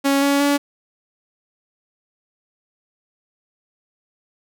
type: tone with pitch steps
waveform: sawtooth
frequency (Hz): 277.2 / 281.2 / 285.3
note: C#4 / C#4 / C#4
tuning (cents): 0 / +25 / +50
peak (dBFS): -11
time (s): 0.04-0.58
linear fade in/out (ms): 20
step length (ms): 180
effects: none